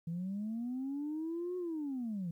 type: linear two-way sweep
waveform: sine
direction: up then down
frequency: 162.1 to 366.2 to 162.1 Hz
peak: -34 dBFS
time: 0.07-2.31 s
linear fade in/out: 5 ms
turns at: 1.57 s
effects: tanh soft clip ceiling -32 dBFS + 12-bit